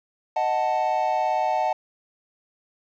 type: chord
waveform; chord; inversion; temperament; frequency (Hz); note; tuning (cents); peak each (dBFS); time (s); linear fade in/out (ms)
triangle; D# diminished; none; equal; 622.3 / 740 / 880; D#5 / F#5 / A5; 0 / 0 / 0; -25 / -22 / -23; 0.36-1.73; 5
effects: resampled to 16000 Hz + 9-bit